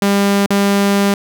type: tone with dropouts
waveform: sawtooth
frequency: 200 Hz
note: G3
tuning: 35 cents sharp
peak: -7 dBFS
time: 0.02-1.14 s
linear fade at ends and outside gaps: 2 ms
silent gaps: 0.462-0.505 s
effects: none